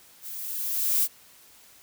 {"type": "noise with level ramp", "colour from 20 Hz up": "violet", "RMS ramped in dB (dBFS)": [-39, -21], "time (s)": [0.21, 1.08], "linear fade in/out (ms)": 50, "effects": ["white hiss -54 dBFS RMS until 1.82 s"]}